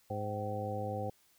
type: harmonic tone with a mistuned harmonic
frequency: 103.6 Hz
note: G#2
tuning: 4 cents flat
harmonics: 1 / 2 / 3 / 4 / 5 / 6 / 7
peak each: -39 / -44 / -47 / -46 / -39 / -52 / -40 dBFS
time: 0.1-1.1 s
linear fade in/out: 5 ms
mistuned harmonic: 7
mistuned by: +92 cents
effects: white hiss -68 dBFS RMS until 1.38 s